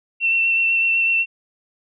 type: tone with vibrato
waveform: sine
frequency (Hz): 2700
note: E7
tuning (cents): +41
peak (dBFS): -15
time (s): 0.2-1.26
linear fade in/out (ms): 50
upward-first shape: sine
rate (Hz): 8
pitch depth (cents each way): 16
effects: none